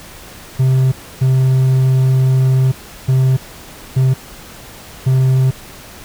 triangle tone bursts at uneven times, 130.81 Hz, C3, in tune, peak -7 dBFS, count 5, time 0.59-0.92 / 1.21-2.72 / 3.08-3.37 / 3.96-4.14 / 5.06-5.51 s, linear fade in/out 10 ms, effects pink hiss -36 dBFS RMS until 6.04 s

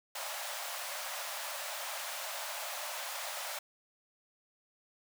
pink high-pass noise, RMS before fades -40 dBFS, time 0.15-3.59 s, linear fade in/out 5 ms, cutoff 550 Hz, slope 96 dB/octave, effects none

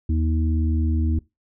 harmonic tone, 79.2 Hz, D#2, 31 cents sharp, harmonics 1 / 3 / 4, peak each -19 / -28 / -30 dBFS, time 0.09-1.19 s, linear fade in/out 5 ms, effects noise-tail reverb RT60 0.2 s tail -19 dB re dry

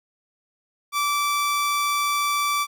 sawtooth tone, 1162 Hz, D6, 19 cents flat, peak -17 dBFS, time 0.92-2.67 s, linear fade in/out 50 ms, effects none

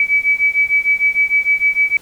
sine beating tone pair, 2286 / 2292.6 Hz, D7 / D7, -47 / -42 cents, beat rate 6.6 Hz, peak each -15 dBFS, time 0-1.97 s, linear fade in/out 2 ms, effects pink hiss -45 dBFS RMS until 2.01 s

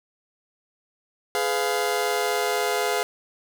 sawtooth chord, F diminished, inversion first, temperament just, 419.1 / 502.9 / 698.5 Hz, Ab4 / Cb5 / F5, +16 / +31 / 0 cents, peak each -22 / -24 / -23 dBFS, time 1.35-3.03 s, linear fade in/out 0 ms, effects none

